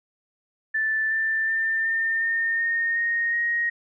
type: tone with pitch steps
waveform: sine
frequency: 1760 / 1776.3 / 1792.8 / 1809.5 / 1826.3 / 1843.2 / 1860.4 / 1877.6 Hz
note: A6 / A6 / A6 / A6 / A#6 / A#6 / A#6 / A#6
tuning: 0 / +16 / +32 / +48 / -36 / -20 / -4 / +12 cents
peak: -21 dBFS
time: 0.74-3.7 s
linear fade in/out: 10 ms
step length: 370 ms
effects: none